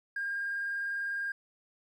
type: tone with vibrato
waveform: triangle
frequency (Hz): 1609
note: G6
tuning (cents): +45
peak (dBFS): -28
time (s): 0.16-1.32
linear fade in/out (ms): 5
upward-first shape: sine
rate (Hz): 20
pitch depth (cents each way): 19
effects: tanh soft clip ceiling -29 dBFS